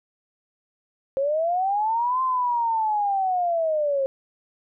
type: linear two-way sweep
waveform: sine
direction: up then down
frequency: 530 to 1046.5 to 530 Hz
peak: -20 dBFS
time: 1.17-4.06 s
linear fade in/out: 0 ms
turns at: 2.22 s
effects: none